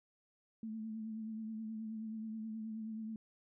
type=tone with vibrato; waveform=sine; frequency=220 Hz; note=A3; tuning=in tune; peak=-40 dBFS; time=0.63-3.16 s; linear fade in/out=2 ms; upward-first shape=triangle; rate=9.4 Hz; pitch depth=42 cents each way; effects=none